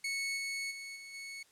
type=tone with level steps; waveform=sawtooth; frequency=2208 Hz; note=C#7; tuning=7 cents flat; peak=-30 / -32 / -39 / -43 / -39 dBFS; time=0.04-1.43 s; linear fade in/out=5 ms; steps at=0.36 / 0.7 / 0.95 / 1.13 s; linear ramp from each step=20 ms; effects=white hiss -66 dBFS RMS until 1.51 s + low-pass 10000 Hz 12 dB/octave